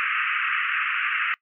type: band-pass noise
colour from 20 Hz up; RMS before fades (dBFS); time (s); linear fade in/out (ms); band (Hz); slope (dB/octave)
pink; -25; 0-1.34; 0; 1200 to 2800; 96
effects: noise-tail reverb RT60 0.1 s tail -22 dB re dry